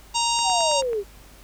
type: harmonic tone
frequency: 932.3 Hz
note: A#5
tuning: in tune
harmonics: 1 / 3 / 4 / 5 / 6 / 7 / 8 / 9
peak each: -23 / -28 / -29 / -30 / -31 / -31 / -32 / -33 dBFS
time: 0.14-0.82 s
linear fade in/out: 20 ms
type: click train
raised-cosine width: 0.5 ms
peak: -23 dBFS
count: 6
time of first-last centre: 0.39-0.932 s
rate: 9.23 Hz
type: linear sweep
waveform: sine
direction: down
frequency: 794 to 380.7 Hz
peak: -22 dBFS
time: 0.43-1.04 s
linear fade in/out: 50 ms
effects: added 50 Hz sine -48 dBFS peak until 1.43 s + pink hiss -50 dBFS RMS until 1.43 s